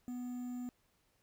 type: tone with quantisation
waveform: triangle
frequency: 246.9 Hz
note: B3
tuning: in tune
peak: -37 dBFS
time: 0.08-0.69 s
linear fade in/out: 0 ms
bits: 10
effects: pink hiss -75 dBFS RMS until 1.22 s